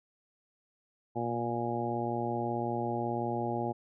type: harmonic tone with a mistuned harmonic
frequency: 118.3 Hz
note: A#2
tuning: 26 cents sharp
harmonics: 1 / 2 / 3 / 4 / 5 / 6 / 7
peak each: -38 / -37 / -36 / -41 / -40 / -39 / -36 dBFS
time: 1.15-3.73 s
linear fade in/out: 20 ms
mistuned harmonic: 1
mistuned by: +29 cents
effects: none